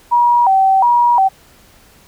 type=tone with vibrato; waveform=sine; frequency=859 Hz; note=A5; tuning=42 cents flat; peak=-8 dBFS; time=0.11-1.29 s; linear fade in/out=20 ms; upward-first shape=square; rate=1.4 Hz; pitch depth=190 cents each way; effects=pink hiss -47 dBFS RMS until 2.07 s